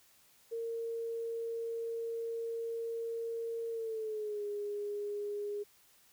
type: tone with pitch glide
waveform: sine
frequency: 459.7 to 411.9 Hz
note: A#4 to G#4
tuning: -24 to -14 cents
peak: -35 dBFS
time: 0.51-5.64 s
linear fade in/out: 20 ms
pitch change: -190 cents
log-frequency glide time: 3.7-4.44 s
effects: white hiss -65 dBFS RMS until 6.12 s